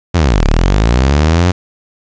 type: linear two-way sweep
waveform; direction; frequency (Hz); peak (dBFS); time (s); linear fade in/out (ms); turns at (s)
sawtooth; down then up; 92.5 to 33.33 to 92.5; -4; 0.14-1.52; 10; 0.44
effects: resampled to 16000 Hz + 7-bit